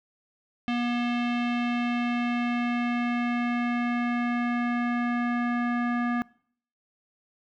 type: tone with low-pass filter sweep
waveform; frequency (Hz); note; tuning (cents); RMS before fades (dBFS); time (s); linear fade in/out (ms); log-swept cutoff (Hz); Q
square; 240.6; B3; -45; -27; 0.68-6.22; 0; 2900 to 1700; 2.3
effects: noise-tail reverb RT60 0.6 s tail -24 dB re dry